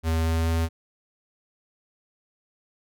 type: tone with pitch steps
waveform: square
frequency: 81.2 / 81.72 / 82.24 Hz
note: E2 / E2 / E2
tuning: -26 / -14 / -4 cents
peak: -22 dBFS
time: 0.03-0.69 s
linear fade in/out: 50 ms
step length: 220 ms
effects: none